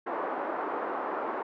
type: band-pass noise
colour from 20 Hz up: white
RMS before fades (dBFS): -33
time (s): 0.06-1.43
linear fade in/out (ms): 10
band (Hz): 300 to 1200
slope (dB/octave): 24
effects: none